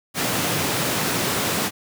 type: high-pass noise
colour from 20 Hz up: pink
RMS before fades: -23 dBFS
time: 0.14-1.71 s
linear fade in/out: 50 ms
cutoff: 110 Hz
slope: 24 dB/octave
effects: none